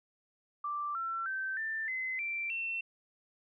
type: tone with pitch steps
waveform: sine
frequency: 1174.7 / 1349.4 / 1550 / 1780.5 / 2045 / 2349 / 2699 Hz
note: D6 / E6 / G6 / A6 / C7 / D7 / E7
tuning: 0 / +40 / -20 / +20 / -40 / 0 / +40 cents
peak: -33 dBFS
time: 0.64-2.81 s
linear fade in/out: 5 ms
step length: 310 ms
effects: none